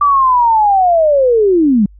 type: linear sweep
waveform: sine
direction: down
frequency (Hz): 1174.7 to 190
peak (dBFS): -7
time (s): 0.01-1.86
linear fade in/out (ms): 5
effects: added 50 Hz sine -37 dBFS peak until 1.99 s